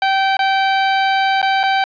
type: tone with dropouts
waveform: sawtooth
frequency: 775 Hz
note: G5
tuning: 20 cents flat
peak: -9 dBFS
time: 0.02-1.84 s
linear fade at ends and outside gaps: 2 ms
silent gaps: 0.369-0.391 / 1.417-1.427 / 1.632-1.636 s
effects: resampled to 11025 Hz + 7-bit